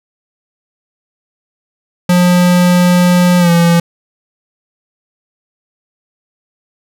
square tone with pitch glide, 178.1 to 170.25 Hz, F3 to F3, +34 to -44 cents, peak -7 dBFS, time 2.09-3.8 s, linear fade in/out 5 ms, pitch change -78 cents, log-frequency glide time 3.39-3.5 s, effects none

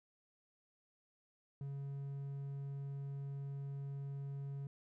triangle tone, 139.2 Hz, C#3, 8 cents sharp, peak -39 dBFS, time 1.61-4.67 s, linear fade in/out 2 ms, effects none

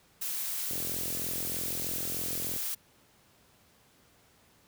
blue noise, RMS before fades -34 dBFS, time 0.21-2.75 s, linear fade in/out 10 ms
click train, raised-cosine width 2 ms, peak -28 dBFS, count 81, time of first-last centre 0.71-2.562 s, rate 43.2 Hz
effects pink hiss -63 dBFS RMS until 4.67 s + high-pass 60 Hz 12 dB/octave

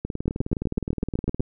two click trains, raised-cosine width 3 ms, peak -10 / -15 dBFS, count 10 / 27, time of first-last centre 0.28-1.405 / 0.05-1.397 s, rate 8 / 19.3 Hz, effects none

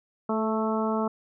harmonic tone with a mistuned harmonic, 220 Hz, A3, in tune, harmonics 1 / 2 / 3 / 4 / 5 / 6, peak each -27 / -30 / -32 / -33 / -34 / -35 dBFS, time 0.29-1.08 s, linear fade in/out 5 ms, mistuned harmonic 2, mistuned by -17 cents, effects none

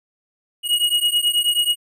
square beating tone pair, 2887 / 2896.3 Hz, F#7 / F#7, -43 / -38 cents, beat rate 9.3 Hz, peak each -20 dBFS, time 0.63-1.76 s, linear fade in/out 50 ms, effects none

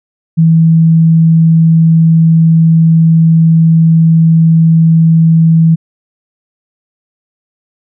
sine tone, 163 Hz, E3, 19 cents flat, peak -3 dBFS, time 0.37-5.76 s, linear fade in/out 20 ms, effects none

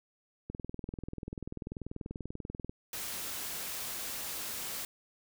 click train, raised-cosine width 3 ms, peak -26 dBFS, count 46, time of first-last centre 0.5-2.695 s, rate 20.5 Hz
white noise, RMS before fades -39 dBFS, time 2.93-4.85 s, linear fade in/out 2 ms
effects none

